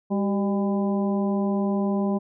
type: harmonic tone with a mistuned harmonic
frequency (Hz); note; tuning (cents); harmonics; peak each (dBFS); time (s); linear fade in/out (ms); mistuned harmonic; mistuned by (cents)
200.8; G3; +42; 1 / 2 / 3 / 4 / 5; -22 / -29 / -32 / -35 / -37; 0.1-2.19; 20; 2; -67
effects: none